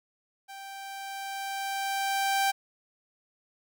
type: tone with level ramp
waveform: sawtooth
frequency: 784 Hz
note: G5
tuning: in tune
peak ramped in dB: -38 to -19 dBFS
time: 0.48-2.52 s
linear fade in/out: 20 ms
effects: none